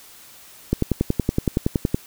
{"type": "click train", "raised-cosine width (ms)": 3, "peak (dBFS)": -5, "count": 14, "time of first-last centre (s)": [0.73, 1.945], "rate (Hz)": 10.7, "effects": ["white hiss -46 dBFS RMS until 2.06 s"]}